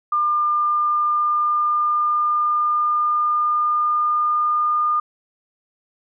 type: tone with pitch glide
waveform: sine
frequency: 1200 to 1213.9 Hz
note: D6 to D#6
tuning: +37 to -43 cents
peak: -16 dBFS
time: 0.12-5 s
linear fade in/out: 5 ms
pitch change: +20 cents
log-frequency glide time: 0.28-4.85 s
effects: none